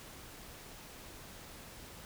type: silence
effects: pink hiss -51 dBFS RMS until 2.05 s